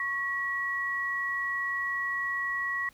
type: tone pair together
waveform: sine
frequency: 1106 / 1922 Hz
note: C#6 / B6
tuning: -4 / -48 cents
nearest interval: minor seventh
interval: 956 cents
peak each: -35 / -29 dBFS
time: 0-2.89 s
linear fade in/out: 2 ms
effects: pink hiss -60 dBFS RMS until 2.93 s